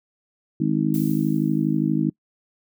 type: harmonic tone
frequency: 52.4 Hz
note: G#1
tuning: 16 cents sharp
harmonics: 3 / 4 / 5 / 6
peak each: -24 / -24 / -24 / -24 dBFS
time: 0.6-2.1 s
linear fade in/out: 5 ms
type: noise with exponential decay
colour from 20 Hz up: violet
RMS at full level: -34 dBFS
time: 0.94-2.05 s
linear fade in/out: 1 ms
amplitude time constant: 240 ms
effects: noise-tail reverb RT60 0.1 s tail -25 dB re dry